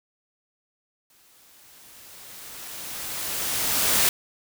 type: noise with exponential growth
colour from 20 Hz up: white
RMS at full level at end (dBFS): -19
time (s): 1.1-4.09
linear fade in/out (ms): 2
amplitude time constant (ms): 650
effects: none